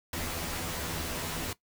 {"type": "noise with comb filter", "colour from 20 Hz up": "pink", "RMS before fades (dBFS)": -35, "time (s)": [0.13, 1.53], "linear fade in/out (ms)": 2, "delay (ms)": 12, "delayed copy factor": 0.85, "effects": ["noise-tail reverb RT60 0.1 s tail -17 dB re dry"]}